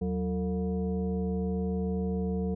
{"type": "tone with frequency modulation", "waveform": "sine", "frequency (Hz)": 185.5, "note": "F#3", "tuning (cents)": 5, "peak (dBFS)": -27, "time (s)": [0.01, 2.55], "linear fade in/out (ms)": 10, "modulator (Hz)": 264, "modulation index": 1, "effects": []}